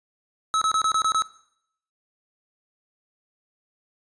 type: tone bursts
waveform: square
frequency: 1293 Hz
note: E6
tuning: 34 cents flat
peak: -20 dBFS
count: 7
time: 0.54-1.221 s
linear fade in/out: 0 ms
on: 75 ms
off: 26 ms
effects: noise-tail reverb RT60 0.7 s tail -18 dB re dry + resampled to 22050 Hz